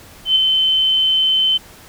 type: tone with ADSR envelope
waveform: sine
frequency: 3069 Hz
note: G7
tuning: 37 cents flat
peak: -8 dBFS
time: 0.25-1.58 s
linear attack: 110 ms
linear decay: 3 ms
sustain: -4 dB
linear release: 16 ms
effects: pink hiss -42 dBFS RMS until 1.88 s